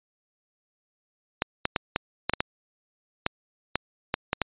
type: clicks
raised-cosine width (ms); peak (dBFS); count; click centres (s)
0.3; -7; 12; 1.421 / 1.654 / 1.762 / 1.961 / 2.296 / 2.336 / 2.405 / 3.264 / 3.756 / 4.141 / 4.331 / 4.417
effects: resampled to 8000 Hz